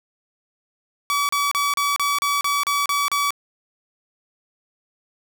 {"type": "tone bursts", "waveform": "sawtooth", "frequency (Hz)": 1143, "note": "D6", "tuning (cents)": -47, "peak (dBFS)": -15, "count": 10, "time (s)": [1.1, 3.306], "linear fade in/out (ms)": 0, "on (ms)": 190, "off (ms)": 34, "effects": []}